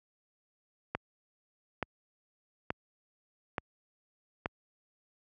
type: click train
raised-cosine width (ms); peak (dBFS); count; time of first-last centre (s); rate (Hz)
0.5; -16; 5; 0.95-4.459; 1.14
effects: high-pass 60 Hz 12 dB/octave